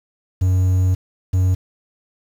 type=tone bursts at uneven times; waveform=triangle; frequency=92.5 Hz; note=F#2; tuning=in tune; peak=-11 dBFS; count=2; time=0.41-0.95 / 1.33-1.55 s; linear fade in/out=10 ms; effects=7-bit